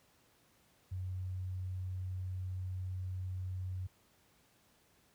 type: tone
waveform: sine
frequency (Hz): 92.5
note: F#2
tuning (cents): 0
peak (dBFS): -36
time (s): 0.91-3.87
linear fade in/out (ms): 10
effects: pink hiss -69 dBFS RMS until 5.14 s + high-pass 60 Hz 12 dB/octave